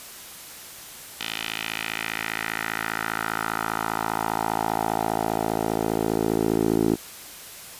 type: tone with band-pass filter sweep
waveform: 10% pulse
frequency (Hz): 55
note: A1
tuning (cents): 0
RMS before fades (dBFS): -26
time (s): 1.19-6.96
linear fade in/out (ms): 20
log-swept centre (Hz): 3200 to 350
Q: 2.2
effects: white hiss -41 dBFS RMS until 7.79 s + resampled to 32000 Hz